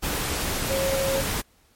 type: tone in noise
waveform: sine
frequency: 541 Hz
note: C#5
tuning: 42 cents flat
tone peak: -23 dBFS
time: 0.69-1.22 s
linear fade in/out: 20 ms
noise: pink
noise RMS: -27 dBFS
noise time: 0.02-1.42 s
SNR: +1 dB
effects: pink hiss -61 dBFS RMS until 1.75 s + MP3 64 kbps